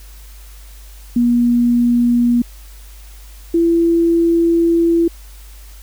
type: tone pair in turn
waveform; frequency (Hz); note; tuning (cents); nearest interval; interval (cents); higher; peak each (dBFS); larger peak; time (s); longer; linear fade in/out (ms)
sine; 240 / 336.1; B3 / E4; -49 / +34; tritone; 583; second; -10; neither; 1.16-2.42 / 3.54-5.08; second; 5
effects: added 50 Hz sine -35 dBFS peak until 5.82 s + white hiss -45 dBFS RMS until 5.82 s